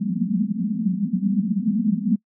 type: band-pass noise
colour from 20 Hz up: pink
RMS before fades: -22 dBFS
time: 0-2.16 s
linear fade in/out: 10 ms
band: 180 to 240 Hz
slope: 96 dB/octave
effects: noise-tail reverb RT60 0.1 s tail -24 dB re dry